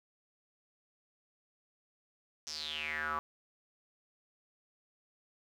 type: tone with band-pass filter sweep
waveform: square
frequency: 76.8 Hz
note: D#2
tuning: 22 cents flat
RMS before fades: -38 dBFS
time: 2.47-3.19 s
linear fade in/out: 0 ms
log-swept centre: 5800 to 1100 Hz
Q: 7.9
effects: 11-bit